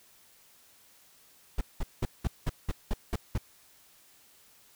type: noise bursts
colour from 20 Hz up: brown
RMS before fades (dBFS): -27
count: 9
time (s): 1.58-3.379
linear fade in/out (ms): 5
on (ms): 31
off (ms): 190
effects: white hiss -60 dBFS RMS until 4.75 s